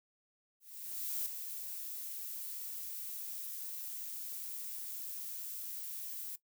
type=noise with ADSR envelope; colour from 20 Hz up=violet; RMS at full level=-36 dBFS; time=0.6-6.36 s; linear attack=660 ms; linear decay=5 ms; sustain=-7 dB; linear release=8 ms; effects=noise-tail reverb RT60 0.1 s tail -17 dB re dry

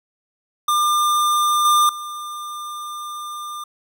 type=tone with level steps; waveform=square; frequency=1199 Hz; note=D6; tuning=36 cents sharp; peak=-16 / -13 / -29 dBFS; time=0.68-3.64 s; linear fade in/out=5 ms; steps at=1.65 / 1.89 s; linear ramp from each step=2 ms; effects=none

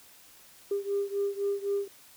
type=beating tone pair; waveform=sine; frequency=399.6 / 403.5 Hz; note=G4 / G#4; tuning=+33 / -50 cents; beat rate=3.9 Hz; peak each=-29 / -31 dBFS; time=0.71-1.88 s; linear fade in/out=5 ms; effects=tanh soft clip ceiling -21 dBFS + white hiss -55 dBFS RMS until 2.16 s

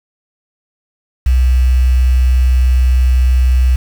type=tone with quantisation; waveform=sine; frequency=63.1 Hz; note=B1; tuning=38 cents sharp; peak=-7 dBFS; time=1.26-3.76 s; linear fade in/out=5 ms; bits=5; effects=none

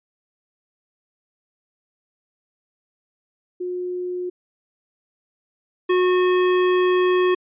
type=tone pair in turn; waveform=sine / square; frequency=360.1 / 364.3 Hz; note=F#4 / F#4; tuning=-47 / -27 cents; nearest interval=unison; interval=20 cents; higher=second; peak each=-24 / -16 dBFS; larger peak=second; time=3.6-4.3 / 5.89-7.35 s; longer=second; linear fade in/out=10 ms; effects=resampled to 8000 Hz

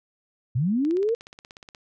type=linear sweep; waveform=sine; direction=up; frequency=110 to 477.8 Hz; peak=-20 dBFS; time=0.55-1.15 s; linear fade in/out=10 ms
type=click train; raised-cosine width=0.2 ms; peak=-26 dBFS; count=16; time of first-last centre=0.85-1.748 s; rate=16.7 Hz
effects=none

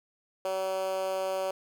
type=tone with high-pass filter; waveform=10% pulse; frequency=189.7 Hz; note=F#3; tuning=43 cents sharp; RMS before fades=-31 dBFS; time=0.45-1.51 s; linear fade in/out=2 ms; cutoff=510 Hz; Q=5.3; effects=none

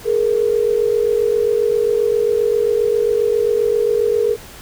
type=tone pair together; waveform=sine; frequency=421.2 / 468.7 Hz; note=G#4 / A#4; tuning=+24 / +9 cents; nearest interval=major second; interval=185 cents; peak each=-16 dBFS; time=0.04-4.37 s; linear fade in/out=50 ms; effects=pink hiss -38 dBFS RMS until 4.61 s

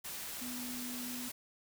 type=tone in noise; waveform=sine; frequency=246.9 Hz; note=B3; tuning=in tune; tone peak=-42 dBFS; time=0.41-1.29 s; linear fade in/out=10 ms; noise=white; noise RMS=-43 dBFS; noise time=0.04-1.32 s; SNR=-2 dB; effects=none

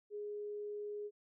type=tone; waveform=sine; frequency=415.3 Hz; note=G#4; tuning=in tune; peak=-40 dBFS; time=0.1-1.11 s; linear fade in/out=50 ms; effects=none

